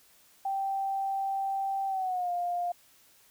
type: tone with pitch glide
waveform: sine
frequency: 781 to 703.9 Hz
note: G5 to F5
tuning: -7 to +13 cents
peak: -28 dBFS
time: 0.45-2.72 s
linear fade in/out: 5 ms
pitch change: -180 cents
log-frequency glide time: 1.87-2.31 s
effects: white hiss -61 dBFS RMS until 3.3 s